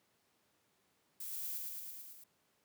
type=noise with echo; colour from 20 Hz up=violet; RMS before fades=-44 dBFS; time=1.2-1.58 s; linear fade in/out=5 ms; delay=110 ms; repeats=6; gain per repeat=-2 dB; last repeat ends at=2.24 s; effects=pink hiss -75 dBFS RMS until 2.64 s + high-pass 150 Hz 12 dB/octave